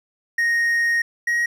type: tone pair in turn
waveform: triangle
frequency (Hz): 1864.7 / 1890.7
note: A#6 / A#6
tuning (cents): 0 / +24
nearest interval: unison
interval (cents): 24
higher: second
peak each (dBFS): -15 / -16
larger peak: first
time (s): 0.38-1.02 / 1.27-1.46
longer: first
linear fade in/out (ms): 5
effects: none